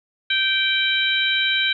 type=harmonic tone; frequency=779 Hz; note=G5; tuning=11 cents flat; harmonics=2 / 3 / 4 / 5; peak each=-23 / -23 / -23 / -23 dBFS; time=0.3-1.73 s; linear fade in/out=5 ms; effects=none

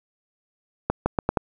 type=accelerating click train; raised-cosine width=1 ms; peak=-6 dBFS; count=5; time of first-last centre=0.9-1.372 s; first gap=160 ms; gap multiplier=0.8; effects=8-bit

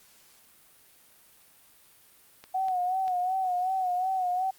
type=clicks; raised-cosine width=0.2 ms; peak=-28 dBFS; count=3; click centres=2.44 / 2.684 / 3.08 s
type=tone with vibrato; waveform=sine; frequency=740 Hz; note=F#5; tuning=in tune; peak=-25 dBFS; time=2.54-4.51 s; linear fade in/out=10 ms; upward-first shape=sine; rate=2.7 Hz; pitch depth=60 cents each way
effects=white hiss -58 dBFS RMS until 4.58 s + Opus 48 kbps

